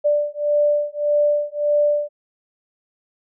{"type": "beating tone pair", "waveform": "sine", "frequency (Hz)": [588, 589.7], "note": ["D5", "D5"], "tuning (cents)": [2, 7], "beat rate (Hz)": 1.7, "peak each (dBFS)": -19, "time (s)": [0.04, 2.09], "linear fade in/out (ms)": 20, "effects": []}